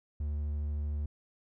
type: tone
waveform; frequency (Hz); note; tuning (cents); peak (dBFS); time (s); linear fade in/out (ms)
triangle; 73.9; D2; +11; -29; 0.2-1.06; 5
effects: none